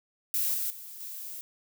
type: noise with level steps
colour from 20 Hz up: violet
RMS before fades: -28 / -31 / -44 / -40 dBFS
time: 0.34-1.41 s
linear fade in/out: 0 ms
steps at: 0.54 / 0.7 / 1 s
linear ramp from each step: 5 ms
effects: none